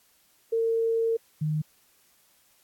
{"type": "tone pair in turn", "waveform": "sine", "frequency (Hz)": [455.1, 153.5], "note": ["A#4", "D#3"], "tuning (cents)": [-42, -23], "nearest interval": "octave + perfect fifth", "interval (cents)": 1881, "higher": "first", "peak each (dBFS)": [-22, -24], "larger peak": "first", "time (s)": [[0.52, 1.17], [1.41, 1.62]], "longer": "first", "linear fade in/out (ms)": 10, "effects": ["white hiss -63 dBFS RMS until 2.63 s", "AAC 64 kbps"]}